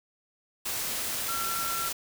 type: tone in noise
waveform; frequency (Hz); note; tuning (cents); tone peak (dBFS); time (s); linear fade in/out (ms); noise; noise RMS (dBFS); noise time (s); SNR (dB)
sine; 1356; E6; +49; -32; 1.28-1.89; 10; white; -32; 0.65-1.93; -3
effects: none